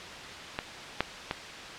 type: clicks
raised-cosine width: 0.3 ms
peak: -13 / -8 / -13 dBFS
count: 3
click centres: 0.589 / 1.006 / 1.311 s
effects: white hiss -41 dBFS RMS until 1.78 s + low-pass 4000 Hz 12 dB/octave